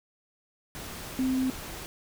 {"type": "tone in noise", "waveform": "sine", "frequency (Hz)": 260, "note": "C4", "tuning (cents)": -11, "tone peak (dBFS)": -24, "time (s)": [1.19, 1.5], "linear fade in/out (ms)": 0, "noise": "pink", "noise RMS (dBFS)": -40, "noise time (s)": [0.75, 1.86], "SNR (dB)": 13, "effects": []}